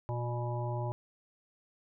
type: harmonic tone with a mistuned harmonic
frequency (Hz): 120.4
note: B2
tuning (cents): -44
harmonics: 1 / 3 / 5 / 7 / 8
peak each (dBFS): -33 / -42 / -41 / -42 / -44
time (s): 0.09-0.92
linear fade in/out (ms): 0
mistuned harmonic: 8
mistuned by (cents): +30
effects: none